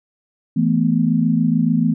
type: chord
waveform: sine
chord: E suspended fourth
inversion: none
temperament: equal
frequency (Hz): 164.81 / 220 / 246.9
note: E3 / A3 / B3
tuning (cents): 0 / 0 / 0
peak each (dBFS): -18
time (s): 0.56-1.94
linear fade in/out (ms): 10
effects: none